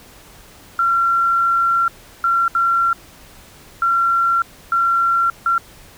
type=tone bursts at uneven times; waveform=sine; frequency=1367 Hz; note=F6; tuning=37 cents flat; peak=-13 dBFS; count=6; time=0.79-1.88 / 2.24-2.48 / 2.55-2.93 / 3.82-4.42 / 4.72-5.3 / 5.46-5.58 s; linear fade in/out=2 ms; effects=pink hiss -44 dBFS RMS until 5.97 s